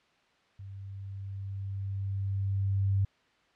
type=tone with level ramp; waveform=sine; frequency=98 Hz; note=G2; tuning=in tune; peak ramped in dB=-41 to -23 dBFS; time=0.59-3.05 s; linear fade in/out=5 ms; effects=white hiss -66 dBFS RMS until 3.55 s + low-pass 3000 Hz 12 dB/octave